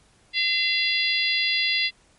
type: harmonic tone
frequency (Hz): 683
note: F5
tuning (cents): -39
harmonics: 3 / 4 / 5 / 6 / 7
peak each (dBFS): -25 / -26 / -27 / -28 / -28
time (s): 0.33-1.91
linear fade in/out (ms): 50
effects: pink hiss -59 dBFS RMS until 2.18 s + MP3 48 kbps